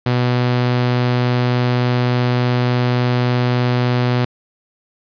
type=tone; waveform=sawtooth; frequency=123.47 Hz; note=B2; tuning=in tune; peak=-10 dBFS; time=0.06-4.25 s; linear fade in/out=5 ms; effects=resampled to 11025 Hz + 7-bit